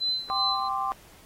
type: tone with tremolo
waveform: sine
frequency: 4048 Hz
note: B7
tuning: 42 cents sharp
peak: -23 dBFS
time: 0-0.69 s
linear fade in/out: 20 ms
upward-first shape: sine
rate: 2.8 Hz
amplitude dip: 85%
type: chord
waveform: sine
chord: G suspended fourth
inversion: none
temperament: just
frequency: 784 / 1045.3 / 1176 Hz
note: G5 / C6 / D6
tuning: 0 / -2 / +2 cents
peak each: -30 dBFS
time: 0.3-0.92 s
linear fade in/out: 0 ms
effects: pink hiss -54 dBFS RMS until 1.25 s + AAC 48 kbps